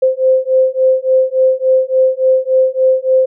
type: beating tone pair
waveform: sine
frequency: 519 / 522.5 Hz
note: C5 / C5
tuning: -14 / -2 cents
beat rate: 3.5 Hz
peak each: -12 dBFS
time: 0.02-3.26 s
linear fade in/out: 10 ms
effects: none